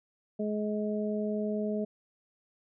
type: harmonic tone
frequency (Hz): 211.1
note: G#3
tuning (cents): +29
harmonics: 1 / 2 / 3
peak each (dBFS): -31 / -34 / -36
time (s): 0.39-1.85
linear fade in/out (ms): 10
effects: none